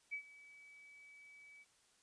sine tone with ADSR envelope, 2288 Hz, D7, 46 cents flat, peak -38 dBFS, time 0.11-1.65 s, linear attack 24 ms, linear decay 86 ms, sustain -19 dB, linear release 34 ms, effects white hiss -72 dBFS RMS until 2.02 s + resampled to 22050 Hz

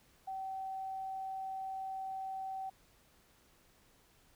sine tone, 767 Hz, G5, 38 cents flat, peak -38 dBFS, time 0.27-2.7 s, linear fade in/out 10 ms, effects pink hiss -67 dBFS RMS until 4.35 s

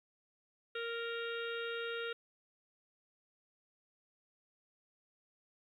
harmonic tone, 465.3 Hz, A#4, 3 cents flat, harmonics 1 / 3 / 4 / 5 / 6 / 7 / 8, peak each -40 / -42 / -50 / -52 / -48 / -52 / -50 dBFS, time 0.75-2.13 s, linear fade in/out 5 ms, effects 12-bit

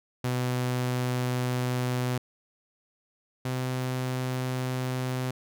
sawtooth tone pair in turn, 125.3 / 128.01 Hz, B2 / C3, +25 / -37 cents, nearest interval unison, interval 38 cents, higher second, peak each -22 / -24 dBFS, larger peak first, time 0.24-2.18 / 3.45-5.31 s, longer first, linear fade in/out 5 ms, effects none

